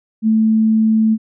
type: tone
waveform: sine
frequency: 220 Hz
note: A3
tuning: in tune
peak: -10 dBFS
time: 0.22-1.18 s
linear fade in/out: 50 ms
effects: none